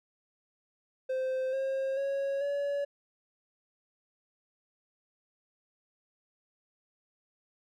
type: tone with pitch steps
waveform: triangle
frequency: 520 / 535.5 / 551.6 / 568 Hz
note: C5 / C5 / C#5 / C#5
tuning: -11 / +40 / -9 / +42 cents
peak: -27 dBFS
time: 1.09-2.85 s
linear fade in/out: 10 ms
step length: 440 ms
effects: none